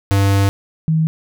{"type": "tone pair in turn", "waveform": ["square", "sine"], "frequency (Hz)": [98.8, 159.16], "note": ["G2", "D#3"], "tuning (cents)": [14, 40], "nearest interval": "minor sixth", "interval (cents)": 826, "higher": "second", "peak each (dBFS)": -12, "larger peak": "neither", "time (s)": [[0.11, 0.49], [0.88, 1.07]], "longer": "first", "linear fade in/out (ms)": 0, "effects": []}